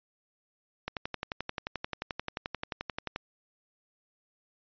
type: click train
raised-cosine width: 0.3 ms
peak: -17 dBFS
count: 27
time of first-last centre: 0.88-3.161 s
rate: 11.4 Hz
effects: resampled to 11025 Hz

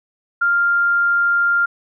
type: tone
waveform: sine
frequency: 1396.9 Hz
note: F6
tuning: in tune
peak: -13 dBFS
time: 0.41-1.66 s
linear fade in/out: 10 ms
effects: none

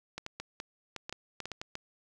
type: clicks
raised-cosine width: 0.2 ms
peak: -21 dBFS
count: 12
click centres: 0.18 / 0.264 / 0.4 / 0.601 / 0.963 / 1.095 / 1.126 / 1.403 / 1.456 / 1.517 / 1.615 / 1.754 s
effects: none

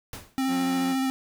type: noise with exponential decay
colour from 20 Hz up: pink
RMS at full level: -34 dBFS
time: 0.13-0.41 s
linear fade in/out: 2 ms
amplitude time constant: 59 ms
type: tone with vibrato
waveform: square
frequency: 264.4 Hz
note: C4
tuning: 18 cents sharp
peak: -24 dBFS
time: 0.38-1.1 s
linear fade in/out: 0 ms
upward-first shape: square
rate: 14 Hz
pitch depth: 12 cents each way
type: tone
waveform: sawtooth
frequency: 179 Hz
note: F3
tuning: 43 cents sharp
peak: -29 dBFS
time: 0.47-0.96 s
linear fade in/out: 50 ms
effects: none

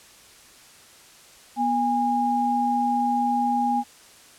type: tone pair together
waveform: sine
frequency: 243.5 / 819 Hz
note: B3 / G#5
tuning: -24 / -24 cents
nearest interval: octave + major sixth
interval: 2100 cents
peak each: -25 / -21 dBFS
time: 1.56-3.84 s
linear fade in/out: 50 ms
effects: white hiss -50 dBFS RMS until 4.38 s + low-pass 10000 Hz 12 dB/octave

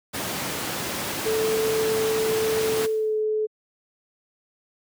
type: noise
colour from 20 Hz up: pink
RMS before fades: -28 dBFS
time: 0.13-2.87 s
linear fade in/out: 20 ms
type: tone with pitch glide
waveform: sine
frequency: 440 to 430.7 Hz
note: A4 to A4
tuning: 0 to -37 cents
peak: -21 dBFS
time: 1.25-3.47 s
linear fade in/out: 20 ms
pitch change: -37 cents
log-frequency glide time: 2.84-3.17 s
type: noise with exponential decay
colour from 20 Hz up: white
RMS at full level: -37 dBFS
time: 2.78-3.24 s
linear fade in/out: 0 ms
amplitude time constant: 100 ms
effects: high-pass 150 Hz 12 dB/octave

